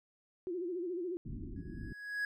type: tone with vibrato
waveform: sine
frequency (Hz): 353.8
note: F4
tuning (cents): +23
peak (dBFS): -35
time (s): 0.47-1.17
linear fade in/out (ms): 0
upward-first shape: sine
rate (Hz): 14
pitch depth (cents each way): 100
type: low-pass noise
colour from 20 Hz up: pink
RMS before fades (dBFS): -43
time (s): 1.25-1.93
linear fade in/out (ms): 5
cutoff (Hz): 370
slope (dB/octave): 96
type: tone with exponential growth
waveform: triangle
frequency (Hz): 1667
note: G#6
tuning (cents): +6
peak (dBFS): -29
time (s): 1.56-2.25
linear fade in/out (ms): 2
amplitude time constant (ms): 150
effects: none